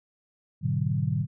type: chord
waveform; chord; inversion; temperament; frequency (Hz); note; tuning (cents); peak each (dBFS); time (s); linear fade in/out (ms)
sine; G# half-diminished seventh; none; equal with one note detuned; 104.49 / 123.47 / 146.83 / 185; G#2 / B2 / D3 / F#3; +11 / 0 / 0 / 0; -30 / -29 / -27 / -32; 0.61-1.27; 50
effects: none